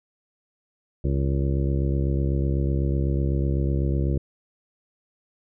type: harmonic tone with a mistuned harmonic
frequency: 68 Hz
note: C#2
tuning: 33 cents flat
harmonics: 1 / 2 / 3 / 4 / 5 / 6 / 7 / 8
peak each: -23 / -25 / -32 / -35 / -31 / -38 / -38 / -40 dBFS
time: 1.04-4.18 s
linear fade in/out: 5 ms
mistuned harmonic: 8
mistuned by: +52 cents
effects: none